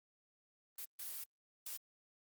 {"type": "noise bursts at uneven times", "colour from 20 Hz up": "blue", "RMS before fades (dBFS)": -45, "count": 3, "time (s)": [[0.78, 0.85], [0.99, 1.24], [1.66, 1.77]], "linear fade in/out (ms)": 5, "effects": ["Opus 24 kbps"]}